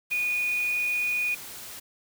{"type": "tone in noise", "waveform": "sine", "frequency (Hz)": 2462, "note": "D#7", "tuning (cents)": -19, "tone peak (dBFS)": -24, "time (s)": [0.11, 1.35], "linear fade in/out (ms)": 10, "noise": "white", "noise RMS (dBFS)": -41, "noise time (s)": [0.1, 1.8], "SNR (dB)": 14, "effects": []}